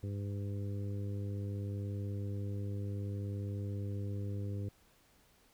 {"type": "harmonic tone", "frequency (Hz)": 100.6, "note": "G2", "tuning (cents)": 45, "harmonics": [1, 2, 3, 4, 5], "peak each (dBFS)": [-36, -46, -48, -50, -52], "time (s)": [0.03, 4.69], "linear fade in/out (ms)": 5, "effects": ["pink hiss -67 dBFS RMS until 5.53 s"]}